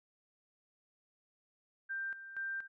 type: tone with tremolo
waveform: sine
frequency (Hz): 1575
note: G6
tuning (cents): +8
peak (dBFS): -36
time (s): 1.89-2.68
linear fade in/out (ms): 20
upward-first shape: square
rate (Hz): 2.1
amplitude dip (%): 70
effects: none